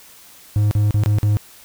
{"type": "tone with dropouts", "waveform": "triangle", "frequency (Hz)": 104.5, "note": "G#2", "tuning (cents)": 11, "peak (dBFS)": -11, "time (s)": [0.56, 1.37], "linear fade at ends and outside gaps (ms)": 0, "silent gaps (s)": [[0.711, 0.751], [0.908, 0.943], [1.036, 1.06], [1.185, 1.231]], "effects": ["white hiss -45 dBFS RMS until 1.64 s"]}